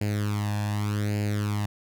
sawtooth tone with flanger, 103.83 Hz, G#2, in tune, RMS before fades -27 dBFS, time 0.01-1.66 s, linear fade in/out 5 ms, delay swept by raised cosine 0.42 to 1.18 ms, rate 0.85 Hz, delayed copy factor +0.75, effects none

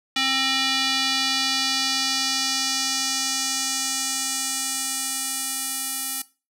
square tone with band-pass filter sweep, 266.1 Hz, C4, 29 cents sharp, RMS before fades -25 dBFS, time 0.16-6.22 s, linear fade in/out 5 ms, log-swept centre 3400 to 11000 Hz, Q 1.7, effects noise-tail reverb RT60 0.3 s tail -19 dB re dry

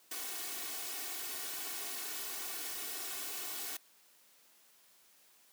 white noise with comb filter, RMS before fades -41 dBFS, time 0.11-3.77 s, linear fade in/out 5 ms, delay 2.7 ms, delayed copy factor +1, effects white hiss -65 dBFS RMS until 5.52 s + high-pass 200 Hz 12 dB/octave

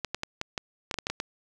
clicks, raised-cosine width 0.2 ms, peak -13 dBFS, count 11, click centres 0.047 / 0.146 / 0.234 / 0.414 / 0.578 / 0.912 / 0.942 / 0.987 / 1.069 / 1.1 / 1.201 s, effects none

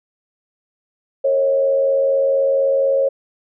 sine tone with frequency modulation, 544 Hz, C#5, 33 cents flat, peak -13 dBFS, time 1.24-3.09 s, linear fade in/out 10 ms, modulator 84.2 Hz, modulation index 0.5, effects none

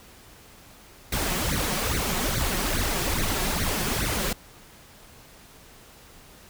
pink noise with flanger, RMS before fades -26 dBFS, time 1.12-4.33 s, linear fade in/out 5 ms, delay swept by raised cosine 0.48 to 5.58 ms, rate 2.4 Hz, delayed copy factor +0.9, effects pink hiss -50 dBFS RMS until 6.49 s

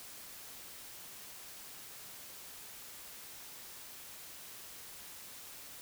silence, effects white hiss -50 dBFS RMS until 5.81 s

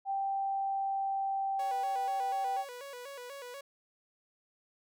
sine tone with pitch glide, 784 to 778.6 Hz, G5 to G5, 0 to -12 cents, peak -30 dBFS, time 0.05-2.65 s, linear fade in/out 50 ms, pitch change -12 cents, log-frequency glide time 0.32-2.39 s
sawtooth tone with vibrato, 523.3 Hz, C5, in tune, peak -39 dBFS, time 1.59-3.61 s, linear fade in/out 5 ms, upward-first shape square, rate 4.1 Hz, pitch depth 110 cents each way
effects none

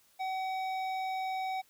triangle tone with hard clipping, 757 Hz, F#5, 39 cents sharp, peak -34 dBFS, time 0.19-1.62 s, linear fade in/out 20 ms, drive 15 dB, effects white hiss -66 dBFS RMS until 1.69 s

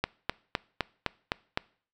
click train, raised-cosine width 0.3 ms, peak -10 dBFS, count 7, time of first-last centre 0.04-1.575 s, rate 3.91 Hz, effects noise-tail reverb RT60 0.5 s tail -23 dB re dry

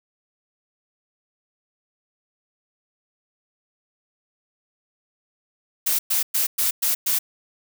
blue noise bursts, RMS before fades -21 dBFS, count 6, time 5.86-7.19 s, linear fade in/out 10 ms, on 130 ms, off 110 ms, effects none

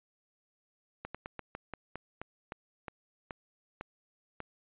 slowing click train, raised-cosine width 0.5 ms, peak -24 dBFS, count 13, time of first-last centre 1.05-4.403 s, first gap 96 ms, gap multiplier 1.18, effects resampled to 8000 Hz

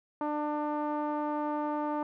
sawtooth tone with low-pass filter, 298.2 Hz, D4, 27 cents sharp, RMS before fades -32 dBFS, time 0.21-2.03 s, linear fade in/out 2 ms, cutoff 1000 Hz, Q 3.2, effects none

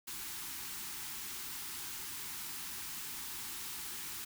white band-stop noise, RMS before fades -43 dBFS, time 0.07-4.25 s, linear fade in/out 10 ms, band 420 to 790 Hz, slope 96 dB/octave, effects none

